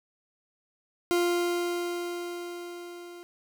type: tone with level ramp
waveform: 40% pulse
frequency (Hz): 349.2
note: F4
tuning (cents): 0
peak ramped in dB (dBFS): -21 to -42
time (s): 1.11-3.23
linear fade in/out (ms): 0
effects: none